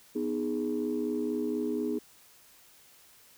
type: chord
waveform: sine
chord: G# minor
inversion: first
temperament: equal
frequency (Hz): 246.9 / 311.1 / 415.3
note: B3 / D#4 / G#4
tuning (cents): 0 / 0 / 0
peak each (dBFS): -32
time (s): 0.15-1.99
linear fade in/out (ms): 10
effects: tanh soft clip ceiling -21 dBFS + white hiss -58 dBFS RMS until 3.37 s